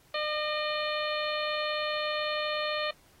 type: harmonic tone with a mistuned harmonic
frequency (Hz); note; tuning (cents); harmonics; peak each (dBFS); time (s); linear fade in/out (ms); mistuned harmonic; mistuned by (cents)
604; D5; +48; 1 / 2 / 3 / 4 / 5 / 6 / 7; -32 / -35 / -37 / -38 / -39 / -40 / -40; 0.14-2.91; 5; 3; +30
effects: pink hiss -62 dBFS RMS until 3.2 s + AAC 48 kbps